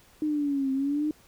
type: linear two-way sweep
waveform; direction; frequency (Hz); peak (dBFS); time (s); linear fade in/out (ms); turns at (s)
sine; down then up; 308.3 to 264.5 to 308.3; -24; 0.22-1.11; 2; 0.72
effects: pink hiss -58 dBFS RMS until 1.27 s